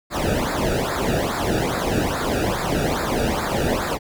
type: noise with flanger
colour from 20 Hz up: brown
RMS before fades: -22 dBFS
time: 0.1-3.99 s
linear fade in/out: 50 ms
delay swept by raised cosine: 0.33 to 0.97 ms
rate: 2.4 Hz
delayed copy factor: -1
effects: none